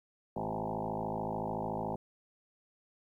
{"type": "tone with frequency modulation", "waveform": "sine", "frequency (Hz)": 514, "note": "C5", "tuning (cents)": -31, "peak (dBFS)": -33, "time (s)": [0.36, 1.96], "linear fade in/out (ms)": 5, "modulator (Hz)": 53.7, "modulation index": 7.4, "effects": ["12-bit"]}